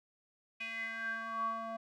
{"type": "tone with band-pass filter sweep", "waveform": "square", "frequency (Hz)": 225.9, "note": "A3", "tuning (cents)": 46, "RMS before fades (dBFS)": -39, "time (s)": [0.6, 1.77], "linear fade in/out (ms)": 10, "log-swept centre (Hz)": [2500, 830], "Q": 8.9, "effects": []}